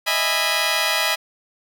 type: chord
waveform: 10% pulse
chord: E major seventh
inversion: third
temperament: just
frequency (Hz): 618.1 / 659.3 / 824.1 / 988.9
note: D#5 / E5 / G#5 / B5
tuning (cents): -12 / 0 / -14 / +2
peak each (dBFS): -17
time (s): 0.06-1.16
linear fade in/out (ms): 20
effects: none